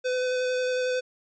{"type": "tone with vibrato", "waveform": "square", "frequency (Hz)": 505, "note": "B4", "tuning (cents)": 39, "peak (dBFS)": -25, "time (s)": [0.04, 1.01], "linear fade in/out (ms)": 20, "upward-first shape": "square", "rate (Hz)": 11, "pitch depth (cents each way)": 9, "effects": ["resampled to 16000 Hz"]}